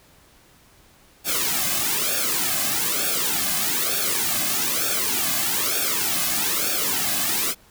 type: noise with flanger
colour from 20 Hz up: white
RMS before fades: -23 dBFS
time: 1.24-7.55 s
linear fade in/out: 50 ms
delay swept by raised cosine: 0.99 to 2.19 ms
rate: 1.1 Hz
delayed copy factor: -0.85
effects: pink hiss -54 dBFS RMS until 7.7 s